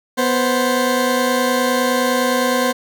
20% pulse tone pair together, 246.9 / 523.5 Hz, B3 / C5, 0 / +1 cents, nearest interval octave + minor second, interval 1301 cents, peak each -13 dBFS, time 0.17-2.73 s, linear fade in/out 20 ms, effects none

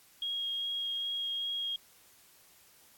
sine tone with vibrato, 3272 Hz, G#7, 26 cents flat, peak -32 dBFS, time 0.22-1.76 s, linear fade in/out 2 ms, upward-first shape sine, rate 2.5 Hz, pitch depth 8 cents each way, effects white hiss -61 dBFS RMS until 2.97 s + AAC 64 kbps

